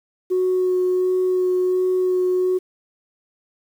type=tone with vibrato; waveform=sine; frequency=367.3 Hz; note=F#4; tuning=13 cents flat; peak=-15 dBFS; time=0.3-2.59 s; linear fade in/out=20 ms; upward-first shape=sine; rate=1.4 Hz; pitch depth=9 cents each way; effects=tanh soft clip ceiling -13 dBFS + 8-bit